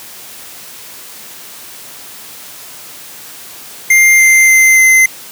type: tone with pitch steps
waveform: square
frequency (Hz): 2100 / 2088 / 2076 / 2064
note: C7 / C7 / C7 / C7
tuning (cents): +6 / -4 / -14 / -24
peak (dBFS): -5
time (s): 3.9-5.06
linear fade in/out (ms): 5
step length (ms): 290
effects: white hiss -32 dBFS RMS until 5.31 s + high-pass 100 Hz 12 dB/octave